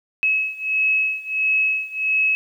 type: beating tone pair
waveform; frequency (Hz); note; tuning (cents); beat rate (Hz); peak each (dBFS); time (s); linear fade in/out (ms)
sine; 2573 / 2574.5; E7 / E7; -43 / -42; 1.5; -20 / -22; 0.23-2.35; 0
effects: 9-bit